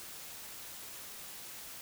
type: silence
effects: white hiss -47 dBFS RMS until 1.81 s